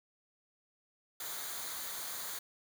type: noise with comb filter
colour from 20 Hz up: white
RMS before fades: -41 dBFS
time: 1.2-2.39 s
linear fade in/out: 5 ms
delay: 0.37 ms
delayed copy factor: -0.6
effects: none